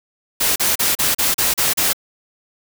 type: noise bursts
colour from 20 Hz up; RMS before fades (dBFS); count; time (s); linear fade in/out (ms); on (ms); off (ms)
white; -17; 8; 0.4-1.932; 10; 160; 36
effects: none